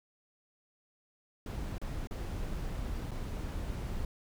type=noise with dropouts; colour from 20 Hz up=brown; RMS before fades=-37 dBFS; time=1.46-4.05 s; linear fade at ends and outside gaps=2 ms; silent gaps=1.782-1.815 / 2.072-2.109 / 3.11-3.115 s; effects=none